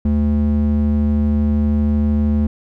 triangle ring-modulated tone, 146.83 Hz, D3, in tune, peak -8 dBFS, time 0.05-2.47 s, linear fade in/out 5 ms, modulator 70.2 Hz, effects none

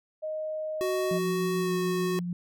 sine tone, 622.3 Hz, D#5, in tune, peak -30 dBFS, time 0.22-1.19 s, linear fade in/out 20 ms
square tone with pitch glide, 371.7 to 366.8 Hz, F#4 to F#4, +8 to -15 cents, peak -28 dBFS, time 0.81-2.19 s, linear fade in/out 0 ms, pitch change -23 cents, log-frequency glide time 1.58-1.72 s
sine tone with tremolo, 175.7 Hz, F3, 11 cents sharp, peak -28 dBFS, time 1.11-2.33 s, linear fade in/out 2 ms, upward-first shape sine, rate 6.8 Hz, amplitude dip 25%
effects none

